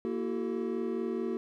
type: tone cluster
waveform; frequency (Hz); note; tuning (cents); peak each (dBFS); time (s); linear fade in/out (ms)
triangle; 232.4 / 334.3 / 378.8 / 438.9; A#3 / E4 / F#4 / A4; -5 / +24 / +41 / -4; -33 / -36 / -32 / -37; 0.05-1.37; 0
effects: none